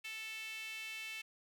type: tone with high-pass filter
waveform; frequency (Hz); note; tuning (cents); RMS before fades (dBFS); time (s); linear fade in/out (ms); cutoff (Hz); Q
sawtooth; 440; A4; 0; -45; 0.04-1.22; 10; 2500; 5.6
effects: none